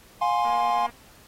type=chord; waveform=triangle; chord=F minor; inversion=none; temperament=equal with one note detuned; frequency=707.8 / 830.6 / 1046.5 Hz; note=F5 / Ab5 / C6; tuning=+23 / 0 / 0 cents; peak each=-23 dBFS; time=0.21-0.87 s; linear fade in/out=10 ms
type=click train; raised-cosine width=0.5 ms; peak=-28 dBFS; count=107; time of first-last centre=0.45-0.897 s; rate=237 Hz
effects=pink hiss -53 dBFS RMS until 1.27 s + AAC 48 kbps